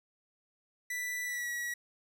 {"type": "tone with pitch glide", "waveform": "45% pulse", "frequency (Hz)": [1975.5, 1924.8], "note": ["B6", "B6"], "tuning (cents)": [0, -45], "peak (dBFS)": -34, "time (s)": [0.9, 1.74], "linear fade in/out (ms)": 5, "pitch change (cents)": -45, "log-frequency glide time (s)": [1.24, 1.49], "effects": []}